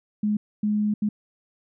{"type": "tone bursts at uneven times", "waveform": "sine", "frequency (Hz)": 210, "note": "G#3", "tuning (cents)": 19, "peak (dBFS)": -20, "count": 3, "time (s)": [[0.23, 0.37], [0.63, 0.94], [1.02, 1.09]], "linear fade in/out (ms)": 5, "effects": []}